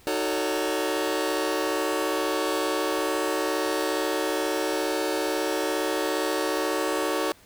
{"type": "chord", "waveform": "sawtooth", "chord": "D# half-diminished seventh", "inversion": "none", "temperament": "just", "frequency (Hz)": [311.1, 373.4, 448, 560], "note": ["D#4", "F#4", "A4", "C#5"], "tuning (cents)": [0, 16, 31, 18], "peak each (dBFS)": -26, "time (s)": [0.07, 7.32], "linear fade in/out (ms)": 0, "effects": ["pink hiss -54 dBFS RMS until 7.45 s"]}